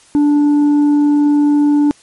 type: tone with tanh clipping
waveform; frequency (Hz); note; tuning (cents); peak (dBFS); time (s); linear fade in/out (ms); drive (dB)
triangle; 292.4; D4; -7; -9; 0.15-1.91; 0; 8
effects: white hiss -47 dBFS RMS until 2.02 s + MP3 48 kbps